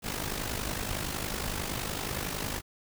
pink noise with amplitude modulation, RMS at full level -31 dBFS, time 0.02-2.62 s, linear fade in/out 50 ms, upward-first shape sine, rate 50.8 Hz, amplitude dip 65%, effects none

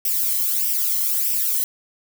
violet noise with flanger, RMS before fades -21 dBFS, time 0.05-1.64 s, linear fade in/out 2 ms, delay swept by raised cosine 0.36 to 0.99 ms, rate 1.6 Hz, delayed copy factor +0.75, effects none

